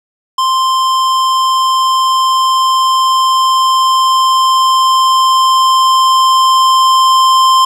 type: tone with level ramp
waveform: square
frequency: 1046 Hz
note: C6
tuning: 1 cent flat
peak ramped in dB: -10 to -6 dBFS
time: 0.38-7.65 s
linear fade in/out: 5 ms
effects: low-pass 8000 Hz 12 dB/octave + 8-bit